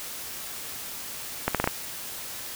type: accelerating click train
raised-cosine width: 0.5 ms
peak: -7 dBFS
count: 5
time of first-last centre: 1.48-1.675 s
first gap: 67 ms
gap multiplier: 0.79
effects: white hiss -37 dBFS RMS until 2.55 s